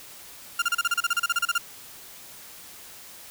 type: tone bursts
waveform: 30% pulse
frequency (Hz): 1396.9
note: F6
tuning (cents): 0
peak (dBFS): -18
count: 16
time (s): 0.59-1.581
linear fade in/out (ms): 5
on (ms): 31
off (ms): 33
effects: white hiss -45 dBFS RMS until 3.3 s